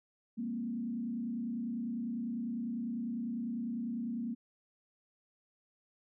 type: tone with frequency modulation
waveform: sine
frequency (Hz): 234.1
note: A#3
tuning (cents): +8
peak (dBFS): -34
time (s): 0.37-4.35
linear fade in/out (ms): 20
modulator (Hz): 30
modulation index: 0.84
effects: none